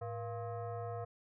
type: tone with frequency modulation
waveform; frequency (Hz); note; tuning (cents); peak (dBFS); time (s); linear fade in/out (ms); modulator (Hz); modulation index
sine; 107.5; A2; -40; -38; 0.01-1.05; 10; 585; 1.3
effects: none